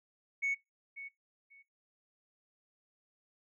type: tone with echo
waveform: sine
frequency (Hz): 2217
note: C#7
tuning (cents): 0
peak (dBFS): -28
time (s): 0.42-0.55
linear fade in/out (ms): 20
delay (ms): 540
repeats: 2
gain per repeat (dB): -14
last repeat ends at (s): 1.63
effects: noise-tail reverb RT60 0.2 s tail -24 dB re dry + tanh soft clip ceiling -27 dBFS